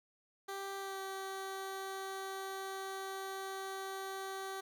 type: tone with pitch glide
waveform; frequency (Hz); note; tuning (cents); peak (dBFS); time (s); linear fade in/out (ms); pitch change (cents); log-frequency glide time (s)
15% pulse; 392 to 385.9; G4 to G4; 0 to -27; -34; 0.48-4.61; 10; -27; 0.78-1
effects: none